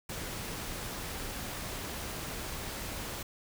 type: noise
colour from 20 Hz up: pink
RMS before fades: -39 dBFS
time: 0.09-3.23 s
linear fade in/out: 5 ms
effects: none